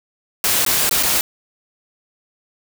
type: noise with dropouts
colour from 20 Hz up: white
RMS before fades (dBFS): -17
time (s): 0.44-1.21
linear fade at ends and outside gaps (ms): 1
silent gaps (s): 0.65-0.663 / 0.894-0.911 / 1.027-1.032
effects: none